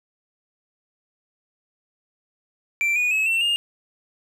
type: tone with pitch steps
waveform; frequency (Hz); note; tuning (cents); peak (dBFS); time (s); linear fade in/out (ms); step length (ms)
triangle; 2349 / 2460 / 2576 / 2698 / 2826; D7 / D#7 / E7 / E7 / F7; 0 / -20 / -41 / +40 / +20; -17; 2.81-3.56; 0; 150
effects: none